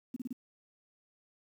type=tone bursts; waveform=sine; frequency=250.4 Hz; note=B3; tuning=24 cents sharp; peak=-34 dBFS; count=4; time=0.14-0.329 s; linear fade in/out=5 ms; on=24 ms; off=31 ms; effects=10-bit